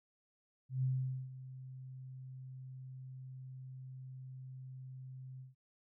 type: tone with ADSR envelope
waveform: sine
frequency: 130.1 Hz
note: C3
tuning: 9 cents flat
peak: -30 dBFS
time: 0.69-5.55 s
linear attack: 140 ms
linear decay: 460 ms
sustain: -16 dB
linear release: 150 ms
effects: none